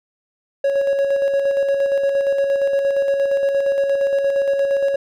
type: tone with tremolo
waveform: triangle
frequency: 554 Hz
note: C#5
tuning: 1 cent flat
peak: -12 dBFS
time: 0.64-4.96 s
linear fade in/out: 5 ms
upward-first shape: square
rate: 8.6 Hz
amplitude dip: 35%
effects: none